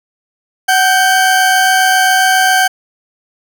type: tone pair together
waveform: 40% pulse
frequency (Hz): 750.3 / 1568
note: F#5 / G6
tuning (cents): +24 / 0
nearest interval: octave + minor second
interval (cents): 1276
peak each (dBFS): -10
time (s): 0.68-2.68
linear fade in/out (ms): 10
effects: none